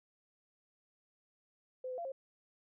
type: tone with pitch steps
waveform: sine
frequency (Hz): 512 / 507 / 684 / 535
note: C5 / B4 / F5 / C5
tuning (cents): -38 / +45 / -36 / +38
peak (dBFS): -38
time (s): 1.84-2.12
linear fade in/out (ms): 5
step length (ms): 70
effects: none